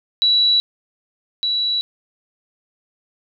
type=tone pair in turn; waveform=sine; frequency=3926 / 3926 Hz; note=B7 / B7; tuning=-11 / -11 cents; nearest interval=unison; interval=0 cents; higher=neither; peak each=-12 / -17 dBFS; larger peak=first; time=0.22-0.6 / 1.43-1.81 s; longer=neither; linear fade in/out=0 ms; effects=none